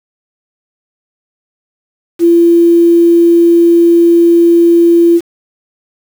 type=tone with quantisation; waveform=sine; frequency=340 Hz; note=F4; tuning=46 cents flat; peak=-3 dBFS; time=2.19-5.21 s; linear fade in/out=50 ms; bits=5; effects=none